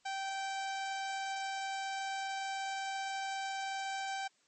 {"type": "tone", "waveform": "sawtooth", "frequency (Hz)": 778, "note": "G5", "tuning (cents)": -13, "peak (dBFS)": -32, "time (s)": [0.05, 4.28], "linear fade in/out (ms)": 10, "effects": ["white hiss -71 dBFS RMS until 4.47 s", "MP3 32 kbps"]}